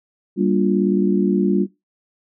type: chord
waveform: sine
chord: G minor seventh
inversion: none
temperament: just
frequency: 196 / 235.2 / 294 / 352.8 Hz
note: G3 / Bb3 / D4 / F4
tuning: 0 / +16 / +2 / +18 cents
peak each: -18 / -23 / -21 / -20 dBFS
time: 0.36-1.67 s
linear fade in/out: 50 ms
effects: noise-tail reverb RT60 0.2 s tail -18 dB re dry